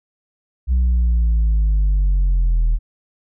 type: linear sweep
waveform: sine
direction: down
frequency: 63.6 to 38.81 Hz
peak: -10 dBFS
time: 0.67-2.79 s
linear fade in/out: 50 ms
effects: tanh soft clip ceiling -12 dBFS